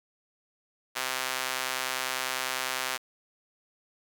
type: tone with high-pass filter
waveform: sawtooth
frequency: 130 Hz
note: C3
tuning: 11 cents flat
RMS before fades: -32 dBFS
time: 0.95-2.98 s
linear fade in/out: 20 ms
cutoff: 1200 Hz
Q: 0.65
effects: none